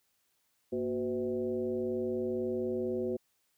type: tone with frequency modulation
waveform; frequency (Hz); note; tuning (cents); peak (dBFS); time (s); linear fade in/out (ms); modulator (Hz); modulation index
sine; 370.9; F#4; +4; -30; 0.72-3.17; 10; 136; 1.1
effects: white hiss -75 dBFS RMS until 3.57 s